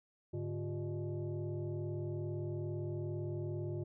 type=tone with frequency modulation; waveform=sine; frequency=103.83 Hz; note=G#2; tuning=in tune; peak=-36 dBFS; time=0.33-3.84 s; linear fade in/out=10 ms; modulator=250 Hz; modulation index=1.3; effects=none